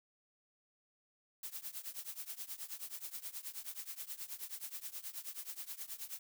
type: noise with tremolo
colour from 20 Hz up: blue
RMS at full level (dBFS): -42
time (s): 1.43-6.19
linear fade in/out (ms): 2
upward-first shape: triangle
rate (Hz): 9.4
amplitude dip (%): 95
effects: none